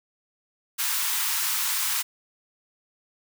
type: high-pass noise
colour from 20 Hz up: white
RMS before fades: -26 dBFS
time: 0.78-2.03 s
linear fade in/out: 20 ms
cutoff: 850 Hz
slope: 96 dB/octave
effects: none